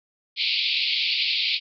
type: band-pass noise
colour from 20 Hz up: white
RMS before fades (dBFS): -24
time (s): 0.36-1.6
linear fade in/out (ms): 50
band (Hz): 2200 to 4700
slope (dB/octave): 96
effects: none